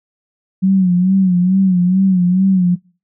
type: tone with vibrato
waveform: sine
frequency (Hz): 185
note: F#3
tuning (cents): 0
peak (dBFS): -9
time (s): 0.62-2.76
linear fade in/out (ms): 20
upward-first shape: sine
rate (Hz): 2.3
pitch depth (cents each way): 79
effects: noise-tail reverb RT60 0.4 s tail -25 dB re dry